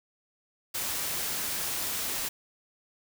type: noise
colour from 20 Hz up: white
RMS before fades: -32 dBFS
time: 0.74-2.29 s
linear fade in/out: 10 ms
effects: none